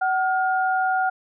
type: tone pair together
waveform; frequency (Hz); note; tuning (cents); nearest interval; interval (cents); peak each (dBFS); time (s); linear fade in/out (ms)
sine; 753.3 / 1422; F#5 / F6; +31 / +31; major seventh; 1100; -20 / -24; 0.01-1.1; 10
effects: none